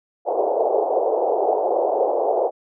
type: band-pass noise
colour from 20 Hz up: pink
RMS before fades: -20 dBFS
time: 0.25-2.51 s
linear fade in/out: 50 ms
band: 400 to 800 Hz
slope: 48 dB/octave
effects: none